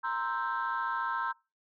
sine chord, C dominant seventh, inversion third, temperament equal, 932.3 / 1046.5 / 1318.5 / 1568 Hz, Bb5 / C6 / E6 / G6, 0 / 0 / 0 / 0 cents, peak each -34 / -34 / -35 / -35 dBFS, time 0.03-1.33 s, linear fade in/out 20 ms, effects noise-tail reverb RT60 0.3 s tail -26 dB re dry + tanh soft clip ceiling -23 dBFS

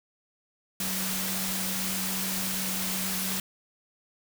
sine tone in noise, 188.8 Hz, F#3, 35 cents sharp, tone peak -35 dBFS, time 0.8-3.4 s, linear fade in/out 2 ms, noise white, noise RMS -31 dBFS, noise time 0.8-3.4 s, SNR -7 dB, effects none

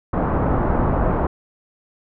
pink low-pass noise, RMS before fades -19 dBFS, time 0.13-1.27 s, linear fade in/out 5 ms, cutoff 1200 Hz, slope 24 dB/octave, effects none

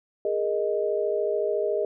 sine chord, Ab suspended second, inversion none, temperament equal with one note detuned, 412.4 / 466.2 / 622.3 Hz, Ab4 / Bb4 / Eb5, -12 / 0 / 0 cents, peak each -26 / -29 / -27 dBFS, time 0.25-1.85 s, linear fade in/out 2 ms, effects none

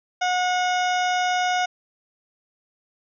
harmonic tone, 727 Hz, F#5, 31 cents flat, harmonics 1 / 2 / 3 / 4 / 5 / 7 / 8 / 9, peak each -21 / -27 / -31 / -33 / -35 / -38 / -39 / -40 dBFS, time 0.21-1.66 s, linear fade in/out 10 ms, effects none

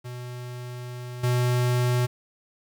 square tone with level steps, 123.47 Hz, B2, in tune, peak -34 / -21 dBFS, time 0.04-2.07 s, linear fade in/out 20 ms, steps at 1.23 s, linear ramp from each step 10 ms, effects 9-bit

